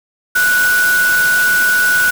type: tone in noise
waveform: sine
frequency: 1476 Hz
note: F#6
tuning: 5 cents flat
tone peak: -10 dBFS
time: 0.35-2.11 s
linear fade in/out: 10 ms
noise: white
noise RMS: -21 dBFS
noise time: 0.35-2.11 s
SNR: +8 dB
effects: none